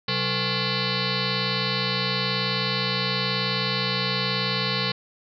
sine tone with frequency modulation, 2044 Hz, C7, 41 cents flat, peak -22 dBFS, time 0.08-4.92 s, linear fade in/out 5 ms, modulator 319 Hz, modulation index 7.8, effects none

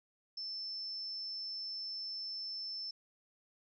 sine tone, 5300 Hz, E8, 9 cents sharp, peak -39 dBFS, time 0.37-2.91 s, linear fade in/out 5 ms, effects none

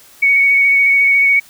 sine tone with vibrato, 2231 Hz, C#7, 11 cents sharp, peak -8 dBFS, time 0.22-1.4 s, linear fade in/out 10 ms, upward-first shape square, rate 14 Hz, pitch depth 13 cents each way, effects white hiss -44 dBFS RMS until 1.49 s

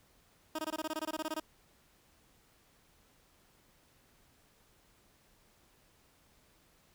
15% pulse tone bursts, 313.6 Hz, D#4, 14 cents sharp, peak -28 dBFS, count 15, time 0.55-1.4 s, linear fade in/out 5 ms, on 38 ms, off 20 ms, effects pink hiss -67 dBFS RMS until 6.94 s

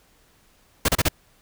pink noise bursts, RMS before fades -19 dBFS, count 4, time 0.85-1.086 s, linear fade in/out 5 ms, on 35 ms, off 32 ms, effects pink hiss -59 dBFS RMS until 1.41 s

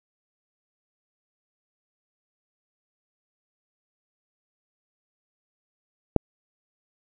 click, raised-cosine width 2 ms, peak -3 dBFS, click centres 6.163 s, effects none

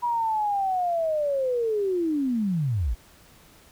sine linear sweep, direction down, 972 to 45.44 Hz, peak -22 dBFS, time 0.02-2.95 s, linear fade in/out 20 ms, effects pink hiss -54 dBFS RMS until 3.71 s

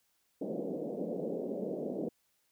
white band-pass noise, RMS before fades -37 dBFS, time 0.41-2.09 s, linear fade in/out 5 ms, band 170 to 590 Hz, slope 48 dB/octave, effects white hiss -75 dBFS RMS until 2.51 s

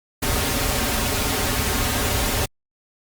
pink noise with comb filter, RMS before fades -22 dBFS, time 0.22-2.46 s, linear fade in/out 10 ms, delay 6 ms, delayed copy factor -0.75, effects Opus 48 kbps

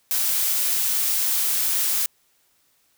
blue noise, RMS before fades -22 dBFS, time 0.11-2.06 s, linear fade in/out 0 ms, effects white hiss -64 dBFS RMS until 2.97 s

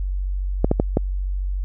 clicks, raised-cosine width 2 ms, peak -3 dBFS, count 4, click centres 0.645 / 0.714 / 0.799 / 0.971 s, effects added 47 Hz sine -21 dBFS peak until 1.64 s

